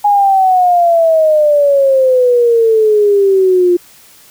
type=exponential sweep; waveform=sine; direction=down; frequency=830.6 to 349.2 Hz; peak=-6 dBFS; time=0.04-3.77 s; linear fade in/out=10 ms; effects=white hiss -42 dBFS RMS until 4.3 s